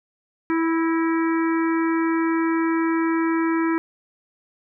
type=harmonic tone with a mistuned harmonic; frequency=328 Hz; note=E4; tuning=9 cents flat; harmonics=1 / 3 / 4 / 5 / 6 / 7; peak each=-19 / -29 / -31 / -33 / -35 / -36 dBFS; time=0.5-3.78 s; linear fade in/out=0 ms; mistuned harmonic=6; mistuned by=-48 cents; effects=none